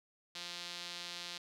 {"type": "tone with band-pass filter", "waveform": "sawtooth", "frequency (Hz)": 174.61, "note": "F3", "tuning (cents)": 0, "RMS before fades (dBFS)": -45, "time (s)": [0.35, 1.38], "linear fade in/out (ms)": 5, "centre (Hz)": 4100, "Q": 2.1, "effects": []}